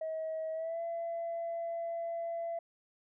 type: tone with pitch glide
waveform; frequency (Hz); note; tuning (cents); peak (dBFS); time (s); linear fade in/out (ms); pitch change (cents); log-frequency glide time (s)
sine; 638 to 673.6; D#5 to E5; +43 to +37; -33; 0.01-2.59; 5; +94; 0.53-0.81
effects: tanh soft clip ceiling -31 dBFS